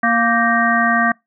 harmonic tone with a mistuned harmonic, 233.1 Hz, A#3, in tune, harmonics 1 / 3 / 5 / 7 / 8, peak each -19 / -19 / -19 / -19 / -19 dBFS, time 0.03-1.12 s, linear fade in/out 5 ms, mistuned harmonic 7, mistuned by -70 cents, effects noise-tail reverb RT60 0.2 s tail -26 dB re dry

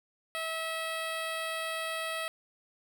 10% pulse tone with notch filter, 648 Hz, E5, 30 cents flat, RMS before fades -35 dBFS, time 0.35-2.28 s, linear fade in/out 0 ms, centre 6400 Hz, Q 1.3, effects none

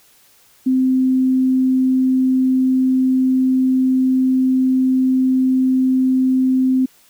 sine tone, 259.3 Hz, C4, 15 cents flat, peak -12 dBFS, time 0.66-6.86 s, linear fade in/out 10 ms, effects white hiss -52 dBFS RMS until 7.09 s

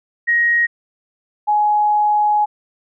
sine tone pair in turn, 1883 / 838.8 Hz, A#6 / G#5, +17 / +17 cents, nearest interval octave + major second, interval 1400 cents, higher first, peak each -12 dBFS, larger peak neither, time 0.27-0.67 / 1.47-2.46 s, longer second, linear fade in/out 20 ms, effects none

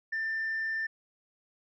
sine tone, 1786 Hz, A6, 25 cents sharp, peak -28 dBFS, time 0.12-0.87 s, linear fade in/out 10 ms, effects tanh soft clip ceiling -27 dBFS

